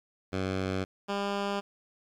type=tone pair in turn; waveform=10% pulse; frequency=94.6 / 200.5 Hz; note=F#2 / G3; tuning=+39 / +39 cents; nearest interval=octave + minor second; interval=1300 cents; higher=second; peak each=-21 dBFS; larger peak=neither; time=0.32-0.85 / 1.08-1.61 s; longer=neither; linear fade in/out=20 ms; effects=low-pass 5000 Hz 12 dB/octave + 10-bit